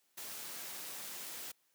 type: noise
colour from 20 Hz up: white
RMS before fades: -45 dBFS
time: 0.17-1.52 s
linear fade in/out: 10 ms
effects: white hiss -75 dBFS RMS until 1.74 s + high-pass 150 Hz 12 dB/octave